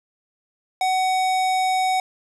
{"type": "tone with hard clipping", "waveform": "sine", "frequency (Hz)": 750, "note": "F#5", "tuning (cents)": 23, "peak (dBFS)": -20, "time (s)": [0.81, 2], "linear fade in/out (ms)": 2, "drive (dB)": 18, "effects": []}